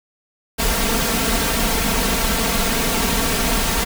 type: noise with comb filter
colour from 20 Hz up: pink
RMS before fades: -19 dBFS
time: 0.58-3.85 s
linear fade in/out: 20 ms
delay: 4.4 ms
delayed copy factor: +0.75
effects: none